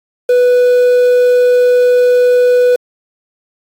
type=tone with quantisation; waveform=triangle; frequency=493.9 Hz; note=B4; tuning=in tune; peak=-4 dBFS; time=0.29-2.76 s; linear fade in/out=5 ms; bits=5; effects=AAC 48 kbps